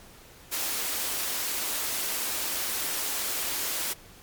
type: high-pass noise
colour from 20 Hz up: white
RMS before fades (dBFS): -30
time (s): 0.51-3.94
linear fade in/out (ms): 20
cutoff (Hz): 240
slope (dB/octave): 24
effects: pink hiss -51 dBFS RMS until 4.22 s + MP3 96 kbps